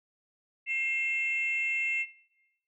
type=tone pair together; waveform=sine; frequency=2125 / 2682 Hz; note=C7 / E7; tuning=+26 / +29 cents; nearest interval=major third; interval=403 cents; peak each=-30 / -30 dBFS; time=0.66-2.06 s; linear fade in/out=50 ms; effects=noise-tail reverb RT60 1.0 s tail -19 dB re dry + tanh soft clip ceiling -20 dBFS